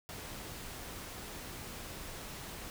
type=noise; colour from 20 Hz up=pink; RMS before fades=-45 dBFS; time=0.09-2.7 s; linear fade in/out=0 ms; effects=none